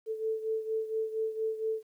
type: beating tone pair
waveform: sine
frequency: 440.2 / 444.5 Hz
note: A4 / A4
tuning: +1 / +18 cents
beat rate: 4.3 Hz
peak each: -31 / -36 dBFS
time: 0.06-1.83 s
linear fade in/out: 50 ms
effects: 11-bit